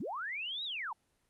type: linear two-way sweep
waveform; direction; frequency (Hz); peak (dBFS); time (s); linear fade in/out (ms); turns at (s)
sine; up then down; 143.8 to 3927 to 814; -36; 0-0.93; 5; 0.64
effects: pink hiss -75 dBFS RMS until 1.29 s + Opus 32 kbps